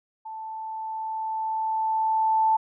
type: tone with level ramp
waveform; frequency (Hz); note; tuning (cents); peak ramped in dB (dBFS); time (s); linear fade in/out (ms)
sine; 881; A5; +2; -34 to -17; 0.25-2.57; 10
effects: none